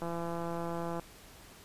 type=click train; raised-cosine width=1 ms; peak=-24 dBFS; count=166; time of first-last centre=0.02-0.996 s; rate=169 Hz; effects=pink hiss -54 dBFS RMS until 1.64 s + resampled to 32000 Hz